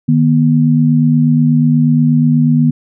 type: tone pair together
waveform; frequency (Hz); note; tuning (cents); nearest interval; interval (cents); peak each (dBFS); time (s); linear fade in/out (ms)
sine; 153.5 / 241.8; D#3 / B3; -23 / -36; minor sixth; 787; -10; 0.08-2.71; 10
effects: none